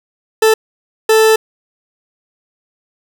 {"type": "tone bursts at uneven times", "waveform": "40% pulse", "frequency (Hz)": 440, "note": "A4", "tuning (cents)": 0, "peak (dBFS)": -6, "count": 2, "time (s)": [[0.42, 0.54], [1.09, 1.36]], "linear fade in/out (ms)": 5, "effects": []}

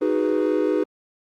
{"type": "chord", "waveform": "triangle", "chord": "G# minor seventh", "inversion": "second", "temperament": "equal", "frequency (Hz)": [311.1, 370, 415.3, 493.9], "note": ["D#4", "F#4", "G#4", "B4"], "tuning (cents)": [0, 0, 0, 0], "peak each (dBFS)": [-21, -23, -22, -23], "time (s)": [0.01, 0.84], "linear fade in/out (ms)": 10, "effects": ["Opus 24 kbps"]}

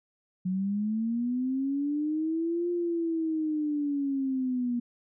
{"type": "linear two-way sweep", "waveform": "sine", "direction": "up then down", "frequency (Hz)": [181.5, 351, 238.3], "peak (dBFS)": -26, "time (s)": [0.45, 4.8], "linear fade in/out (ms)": 10, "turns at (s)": 2.7, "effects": []}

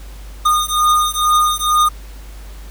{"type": "beating tone pair", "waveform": "square", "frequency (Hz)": [1224, 1226.2], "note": ["D#6", "D#6"], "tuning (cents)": [-29, -26], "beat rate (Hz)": 2.2, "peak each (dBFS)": [-16, -16], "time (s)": [0.45, 1.89], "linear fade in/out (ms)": 10, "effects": ["added 50 Hz sine -31 dBFS peak until 2.7 s", "pink hiss -43 dBFS RMS until 2.7 s"]}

